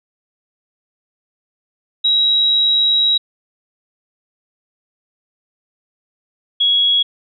sine tone pair in turn, 3852 / 3333 Hz, B7 / G#7, -44 / +5 cents, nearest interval minor third, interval 251 cents, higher first, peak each -11 dBFS, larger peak neither, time 2.04-3.18 / 6.6-7.03 s, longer first, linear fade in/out 10 ms, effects none

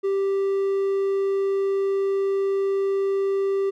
triangle tone, 392 Hz, G4, in tune, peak -18 dBFS, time 0.03-3.71 s, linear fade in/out 20 ms, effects none

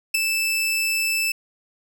sawtooth tone with ADSR envelope, 2637 Hz, E7, in tune, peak -11 dBFS, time 0.14-1.32 s, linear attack 9 ms, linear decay 8 ms, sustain -6 dB, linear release 5 ms, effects none

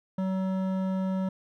sine tone with hard clipping, 189 Hz, F#3, 37 cents sharp, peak -28 dBFS, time 0.18-1.29 s, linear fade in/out 5 ms, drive 12 dB, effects none

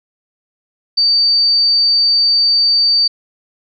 sine tone, 4610 Hz, D8, 33 cents flat, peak -9 dBFS, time 0.97-3.08 s, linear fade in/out 10 ms, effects none

